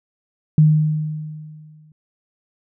sine tone with exponential decay, 153.9 Hz, D#3, 19 cents flat, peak -7 dBFS, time 0.58-1.92 s, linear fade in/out 2 ms, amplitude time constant 290 ms, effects none

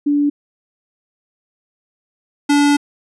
sine / square tone pair in turn, 289.7 / 288.4 Hz, D4 / D4, -24 / -31 cents, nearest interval unison, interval 7 cents, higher first, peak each -12 / -11 dBFS, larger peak second, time 0.06-0.3 / 2.49-2.77 s, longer second, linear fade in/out 10 ms, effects resampled to 24000 Hz

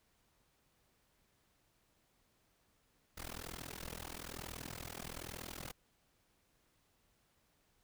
pink noise with amplitude modulation, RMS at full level -43 dBFS, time 3.17-5.72 s, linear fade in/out 10 ms, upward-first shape sine, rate 41.1 Hz, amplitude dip 100%, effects pink hiss -75 dBFS RMS until 7.83 s

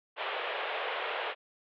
pink band-pass noise, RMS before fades -35 dBFS, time 0.16-1.35 s, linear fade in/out 50 ms, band 430 to 3400 Hz, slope 48 dB/octave, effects none

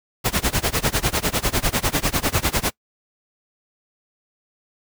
pink noise with tremolo, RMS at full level -18 dBFS, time 0.24-2.71 s, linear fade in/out 20 ms, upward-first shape sine, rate 10 Hz, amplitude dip 95%, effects noise-tail reverb RT60 0.1 s tail -25 dB re dry

